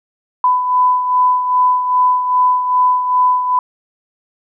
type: beating tone pair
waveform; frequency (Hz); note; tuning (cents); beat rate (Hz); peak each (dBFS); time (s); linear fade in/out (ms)
sine; 1000 / 1002.5; B5 / B5; +21 / +26; 2.5; -11 / -19; 0.44-3.59; 2
effects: none